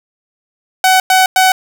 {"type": "tone bursts", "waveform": "sawtooth", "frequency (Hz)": 751, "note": "F#5", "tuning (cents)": 26, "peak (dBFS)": -3, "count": 3, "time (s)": [0.84, 1.52], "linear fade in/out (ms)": 2, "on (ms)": 160, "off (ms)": 100, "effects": []}